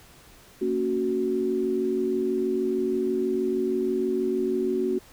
sine chord, F# major, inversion first, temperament just, 231.2 / 277.5 / 370 Hz, A#3 / C#4 / F#4, -14 / +2 / 0 cents, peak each -30 / -30 / -24 dBFS, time 0.61-4.99 s, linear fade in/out 10 ms, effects pink hiss -52 dBFS RMS until 5.12 s

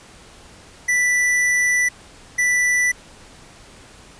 square tone bursts at uneven times, 1975.5 Hz, B6, in tune, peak -16 dBFS, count 2, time 0.88-1.89 / 2.38-2.92 s, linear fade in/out 10 ms, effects pink hiss -45 dBFS RMS until 4.19 s + resampled to 22050 Hz

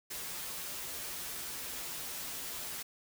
white noise with comb filter, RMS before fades -41 dBFS, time 0.1-2.83 s, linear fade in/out 10 ms, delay 9.5 ms, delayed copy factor -0.65, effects none

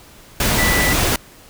sine tone in noise, 1975.5 Hz, B6, in tune, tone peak -18 dBFS, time 0.58-0.93 s, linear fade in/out 2 ms, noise pink, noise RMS -17 dBFS, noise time 0.4-1.16 s, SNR -4 dB, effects pink hiss -44 dBFS RMS until 1.49 s

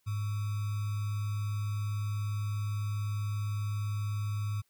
sine tone with sample-and-hold, 103.83 Hz, G#2, in tune, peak -30 dBFS, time 0.06-4.62 s, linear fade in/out 20 ms, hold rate 1225 Hz, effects white hiss -74 dBFS RMS until 4.69 s

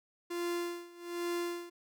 45% pulse tone with tremolo, 346.8 Hz, F4, 12 cents flat, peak -32 dBFS, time 0.3-1.7 s, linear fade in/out 10 ms, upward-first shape sine, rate 1.2 Hz, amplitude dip 90%, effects none

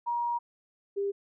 sine tone pair in turn, 950 / 399.4 Hz, A#5 / G4, +33 / +32 cents, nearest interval octave + minor third, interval 1501 cents, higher first, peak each -27 dBFS, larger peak neither, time 0.06-0.39 / 0.96-1.12 s, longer first, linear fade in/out 20 ms, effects none

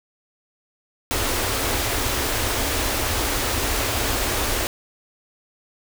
pink band-stop noise, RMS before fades -23 dBFS, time 1.11-4.67 s, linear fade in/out 0 ms, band 120 to 240 Hz, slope 48 dB/octave, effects none

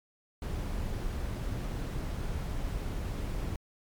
brown noise, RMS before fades -34 dBFS, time 0.42-3.56 s, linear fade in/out 2 ms, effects MP3 96 kbps

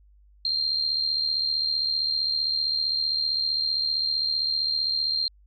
sine tone with amplitude modulation, 4186 Hz, C8, in tune, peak -20 dBFS, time 0.45-5.28 s, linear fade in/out 2 ms, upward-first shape sine, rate 75.4 Hz, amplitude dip 60%, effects added 50 Hz sine -53 dBFS peak until 5.46 s

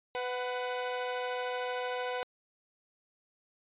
sawtooth tone pair together, 499 / 741.9 Hz, B4 / F#5, +18 / +4 cents, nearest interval perfect fifth, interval 686 cents, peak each -30 / -34 dBFS, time 0.15-2.23 s, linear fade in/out 0 ms, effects resampled to 8000 Hz

